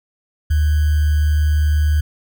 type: tone with sample-and-hold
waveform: sine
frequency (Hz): 75.5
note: D2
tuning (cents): +48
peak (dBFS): -12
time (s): 0.5-2.01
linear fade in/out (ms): 10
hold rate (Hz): 1575
effects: none